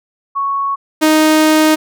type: tone pair in turn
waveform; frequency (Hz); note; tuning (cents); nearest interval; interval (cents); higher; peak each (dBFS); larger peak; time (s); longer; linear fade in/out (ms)
sine / sawtooth; 1108.7 / 311.1; C#6 / D#4; 0 / 0; octave + minor seventh; 2200; first; -14 / -4; second; 0.35-0.76 / 1.01-1.76; second; 20
effects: none